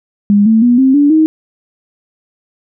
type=tone with pitch steps; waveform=sine; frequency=203.9 / 222.4 / 242.5 / 264.4 / 288.4 / 314.5 Hz; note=G#3 / A3 / B3 / C4 / D4 / D#4; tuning=-32 / +19 / -31 / +18 / -31 / +19 cents; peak=-5 dBFS; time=0.3-1.26 s; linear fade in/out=0 ms; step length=160 ms; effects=none